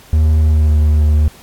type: tone with pitch glide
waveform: triangle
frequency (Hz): 77.78 to 75.65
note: D#2 to D#2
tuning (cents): 0 to -48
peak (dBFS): -6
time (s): 0.13-1.28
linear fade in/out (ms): 0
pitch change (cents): -48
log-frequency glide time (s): 0.4-0.79
effects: pink hiss -42 dBFS RMS until 1.42 s + AAC 64 kbps